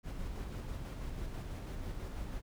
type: noise with tremolo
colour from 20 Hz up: brown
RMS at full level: -40 dBFS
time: 0.03-2.42 s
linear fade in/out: 50 ms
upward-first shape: square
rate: 6.1 Hz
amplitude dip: 25%
effects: none